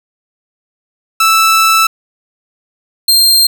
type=tone pair in turn; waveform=sawtooth; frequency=1318.5 / 4186 Hz; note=E6 / C8; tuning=0 / 0 cents; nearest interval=octave + minor sixth; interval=2000 cents; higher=second; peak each=-3 dBFS; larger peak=neither; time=1.2-1.87 / 3.08-3.47 s; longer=first; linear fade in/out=5 ms; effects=none